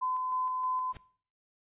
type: tone with tremolo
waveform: sine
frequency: 1019 Hz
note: C6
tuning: 46 cents flat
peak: -28 dBFS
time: 0.01-0.93 s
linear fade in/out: 20 ms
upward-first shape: square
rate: 3.2 Hz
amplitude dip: 25%
type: noise with exponential growth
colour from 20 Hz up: pink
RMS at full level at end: -41 dBFS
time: 0.89-0.97 s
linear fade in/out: 2 ms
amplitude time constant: 16 ms
effects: noise-tail reverb RT60 0.5 s tail -19 dB re dry + resampled to 8000 Hz